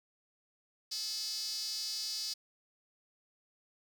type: tone with high-pass filter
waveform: sawtooth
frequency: 431.7 Hz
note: A4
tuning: 33 cents flat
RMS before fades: -38 dBFS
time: 0.91-2.34 s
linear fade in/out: 10 ms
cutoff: 4800 Hz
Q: 7
effects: none